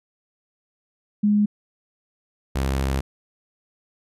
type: tone pair in turn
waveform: sine / sawtooth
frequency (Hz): 207.7 / 67.11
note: G#3 / C2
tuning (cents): 0 / +45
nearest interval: octave + minor sixth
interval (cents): 1955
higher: first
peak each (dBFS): -15 / -17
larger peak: first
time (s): 1.23-1.46 / 2.55-3.01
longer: second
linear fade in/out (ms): 10
effects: resampled to 32000 Hz